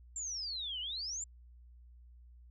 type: exponential two-way sweep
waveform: sine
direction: down then up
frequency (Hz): 7459 to 2857 to 7459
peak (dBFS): -37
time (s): 0.16-1.24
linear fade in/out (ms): 2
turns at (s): 0.8
effects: added 60 Hz sine -54 dBFS peak until 2.5 s